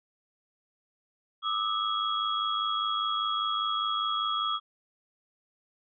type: tone cluster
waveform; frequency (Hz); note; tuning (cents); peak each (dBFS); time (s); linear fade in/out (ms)
sine; 1196 / 1301 / 3318; D6 / E6 / G#7; +31 / -23 / -2; -31; 1.42-4.6; 50
effects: none